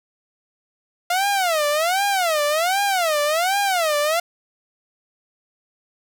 sawtooth tone with vibrato, 688 Hz, F5, 26 cents flat, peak -14 dBFS, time 1.1-4.2 s, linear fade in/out 5 ms, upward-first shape sine, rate 1.3 Hz, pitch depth 280 cents each way, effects none

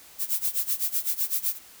violet noise with tremolo, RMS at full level -24 dBFS, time 0.18-1.59 s, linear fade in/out 50 ms, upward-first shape sine, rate 7.9 Hz, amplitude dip 90%, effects white hiss -50 dBFS RMS until 1.8 s

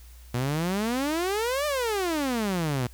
sawtooth exponential two-way sweep, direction up then down, 117.9 to 608 to 117.9 Hz, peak -21 dBFS, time 0.34-2.87 s, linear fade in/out 5 ms, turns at 1.66 s, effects added 60 Hz sine -45 dBFS peak until 2.93 s + white hiss -56 dBFS RMS until 2.93 s

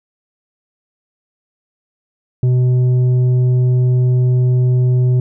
sine tone with tanh clipping, 125.6 Hz, B2, 30 cents sharp, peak -11 dBFS, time 2.43-5.2 s, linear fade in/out 2 ms, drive 6 dB, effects none

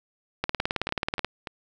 two click trains, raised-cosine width 0.3 ms, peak -17 / -9 dBFS, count 4 / 16, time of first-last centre 0.6-1.472 / 0.44-1.246 s, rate 3.44 / 18.6 Hz, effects none

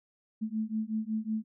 sine beating tone pair, 215.8 / 221.2 Hz, A3 / A3, -33 / +9 cents, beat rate 5.4 Hz, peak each -33 / -33 dBFS, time 0.41-1.44 s, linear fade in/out 20 ms, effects none

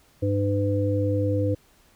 harmonic tone, 100.6 Hz, G2, 45 cents sharp, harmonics 1 / 3 / 5, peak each -23 / -27 / -26 dBFS, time 0.22-1.55 s, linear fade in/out 10 ms, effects pink hiss -59 dBFS RMS until 1.95 s

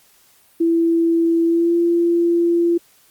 sine tone with pitch glide, 333.1 to 341.5 Hz, E4 to F4, +18 to -39 cents, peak -13 dBFS, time 0.6-2.78 s, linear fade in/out 10 ms, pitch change +43 cents, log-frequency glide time 1.45-1.75 s, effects white hiss -54 dBFS RMS until 3.1 s + Opus 48 kbps

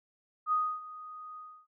sine tone with ADSR envelope, 1244.5 Hz, D#6, in tune, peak -24 dBFS, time 0.46-1.67 s, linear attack 61 ms, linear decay 280 ms, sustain -18 dB, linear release 300 ms, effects none

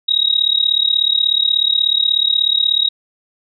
sine tone with amplitude modulation, 3800 Hz, A#7, 33 cents sharp, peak -8 dBFS, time 0.08-2.89 s, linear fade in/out 10 ms, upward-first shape sine, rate 36.5 Hz, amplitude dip 90%, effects none

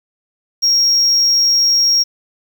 triangle tone, 5588 Hz, F8, in tune, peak -8 dBFS, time 0.62-2.04 s, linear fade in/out 20 ms, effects tanh soft clip ceiling -4 dBFS + 7-bit

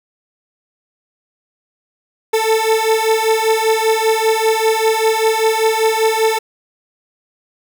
30% pulse beating tone pair, 440.5 / 445.6 Hz, A4 / A4, +2 / +22 cents, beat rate 5.1 Hz, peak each -13 dBFS, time 2.33-6.39 s, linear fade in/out 10 ms, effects none

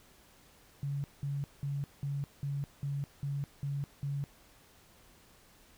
sine tone bursts, 141 Hz, C#3, 30 cents sharp, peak -32 dBFS, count 9, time 0.83-4.24 s, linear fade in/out 0 ms, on 210 ms, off 190 ms, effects pink hiss -61 dBFS RMS until 5.77 s

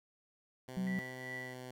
10% pulse tone with pitch glide, 128.2 to 126.8 Hz, C3 to B2, -35 to +46 cents, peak -37 dBFS, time 0.68-1.71 s, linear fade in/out 5 ms, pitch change -19 cents, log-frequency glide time 1.33-1.58 s
sine tone, 187.3 Hz, F#3, 21 cents sharp, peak -33 dBFS, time 0.77-0.99 s, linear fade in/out 0 ms
sine tone with tremolo, 1962 Hz, B6, 12 cents flat, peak -40 dBFS, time 0.87-1.54 s, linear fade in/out 0 ms, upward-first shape triangle, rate 2.6 Hz, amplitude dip 75%
effects none

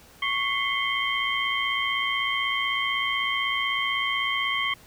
sine tone cluster, 1111 / 2040 / 2156 / 3145 Hz, C#6 / C7 / C#7 / G7, +4 / -44 / -49 / +5 cents, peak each -29 dBFS, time 0.22-4.74 s, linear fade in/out 5 ms, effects pink hiss -52 dBFS RMS until 4.86 s

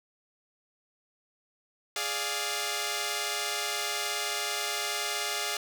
5% pulse chord, D diminished, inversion second, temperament equal, 415.3 / 587.3 / 698.5 Hz, Ab4 / D5 / F5, 0 / 0 / 0 cents, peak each -23 / -24 / -22 dBFS, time 1.96-5.57 s, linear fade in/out 2 ms, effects none

